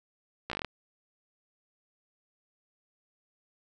slowing click train, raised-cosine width 0.3 ms, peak -18 dBFS, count 8, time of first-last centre 0.5-0.647 s, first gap 15 ms, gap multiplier 1.11, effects none

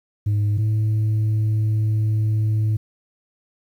sine tone pair in turn, 103.83 / 108.12 Hz, G#2 / A2, 0 / -30 cents, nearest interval minor second, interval 70 cents, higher second, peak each -14 dBFS, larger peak neither, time 0.26-0.58 / 0.58-2.77 s, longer second, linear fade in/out 10 ms, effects tanh soft clip ceiling -16 dBFS + 9-bit

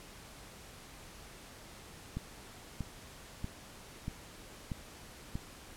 click train, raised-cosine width 5 ms, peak -24 dBFS, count 6, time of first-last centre 2.17-5.355 s, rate 1.57 Hz, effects pink hiss -52 dBFS RMS until 5.76 s + low-pass 12000 Hz 12 dB/octave

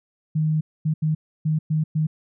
sine tone bursts at uneven times, 155.56 Hz, D#3, in tune, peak -18 dBFS, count 6, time 0.35-0.61 / 0.85-0.94 / 1.02-1.15 / 1.45-1.59 / 1.7-1.84 / 1.95-2.07 s, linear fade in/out 10 ms, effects none

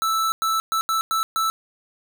square tone bursts at uneven times, 1318.5 Hz, E6, in tune, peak -20 dBFS, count 6, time 0.02-0.32 / 0.42-0.6 / 0.72-0.81 / 0.89-1.01 / 1.11-1.23 / 1.36-1.5 s, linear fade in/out 0 ms, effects none

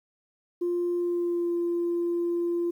sine tone with pitch glide, 350 to 344.6 Hz, F4 to F4, +4 to -23 cents, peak -23 dBFS, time 0.61-2.71 s, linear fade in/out 10 ms, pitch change -27 cents, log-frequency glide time 1-1.51 s, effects tanh soft clip ceiling -21 dBFS + 10-bit

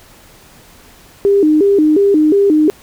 sine tone with vibrato, 350.2 Hz, F4, 5 cents sharp, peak -7 dBFS, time 1.25-2.7 s, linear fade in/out 0 ms, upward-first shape square, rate 2.8 Hz, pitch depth 230 cents each way, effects pink hiss -43 dBFS RMS until 2.82 s

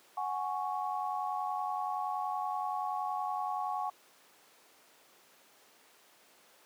sine chord, F# suspended second, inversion none, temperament equal, 740 / 830.6 / 1108.7 Hz, F#5 / G#5 / C#6, 0 / 0 / 0 cents, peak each -36 / -36 / -37 dBFS, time 0.17-3.9 s, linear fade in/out 5 ms, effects pink hiss -61 dBFS RMS until 6.65 s + high-pass 400 Hz 12 dB/octave

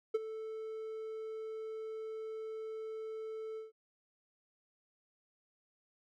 triangle tone with ADSR envelope, 440 Hz, A4, in tune, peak -24 dBFS, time 0.14-3.72 s, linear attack 10 ms, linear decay 27 ms, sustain -14 dB, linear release 150 ms, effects none

